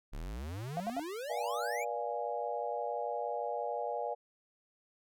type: exponential sweep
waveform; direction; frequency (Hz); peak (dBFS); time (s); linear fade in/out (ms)
square; up; 32.63 to 2460; -39; 0.12-1.85; 20
type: tone bursts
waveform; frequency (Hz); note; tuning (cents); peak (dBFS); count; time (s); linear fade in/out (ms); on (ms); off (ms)
sine; 698.5; F5; 0; -32; 3; 0.77-0.996; 0; 30; 68
type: chord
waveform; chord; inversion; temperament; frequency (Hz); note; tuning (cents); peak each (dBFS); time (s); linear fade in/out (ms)
sine; B diminished seventh; none; equal with one note detuned; 481.2 / 587.3 / 698.5 / 830.6; B4 / D5 / F5 / Ab5; -45 / 0 / 0 / 0; -39; 1.29-4.15; 20
effects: none